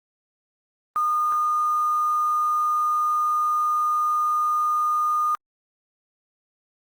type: tone with quantisation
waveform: sine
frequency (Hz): 1221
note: D#6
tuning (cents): -33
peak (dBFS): -19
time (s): 0.96-5.35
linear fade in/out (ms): 0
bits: 7
effects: Opus 32 kbps